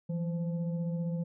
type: tone with frequency modulation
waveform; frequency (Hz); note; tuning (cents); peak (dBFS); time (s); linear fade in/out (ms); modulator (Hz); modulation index
sine; 166.9; E3; +22; -30; 0.09-1.24; 10; 349; 0.5
effects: none